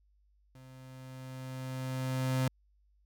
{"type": "tone with level ramp", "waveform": "35% pulse", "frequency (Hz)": 130, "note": "C3", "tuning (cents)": -11, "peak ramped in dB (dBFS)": [-50, -25], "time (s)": [0.55, 2.48], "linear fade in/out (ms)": 2, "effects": ["added 50 Hz sine -65 dBFS peak until 3.05 s"]}